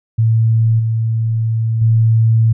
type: tone with level steps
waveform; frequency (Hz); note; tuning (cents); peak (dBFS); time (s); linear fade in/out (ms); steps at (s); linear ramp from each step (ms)
sine; 112.7; A2; +42; -9 / -13 / -8; 0.18-2.53; 10; 0.79 / 1.81; 10
effects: none